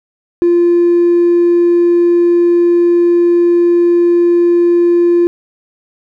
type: tone with hard clipping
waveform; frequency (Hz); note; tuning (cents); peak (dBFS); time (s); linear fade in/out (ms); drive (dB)
sine; 346.3; F4; -15; -7; 0.42-5.27; 0; 1
effects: none